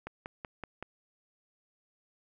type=click train; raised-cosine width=0.5 ms; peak=-24 dBFS; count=5; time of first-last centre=0.07-0.826 s; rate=5.29 Hz; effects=none